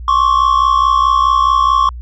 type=tone pair together; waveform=triangle; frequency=1071.3 / 1136 Hz; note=C6 / C#6; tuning=+41 / +42 cents; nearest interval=minor second; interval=101 cents; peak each=-10 dBFS; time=0.08-1.89 s; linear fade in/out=2 ms; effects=added 60 Hz sine -25 dBFS peak until 2.01 s + resampled to 16000 Hz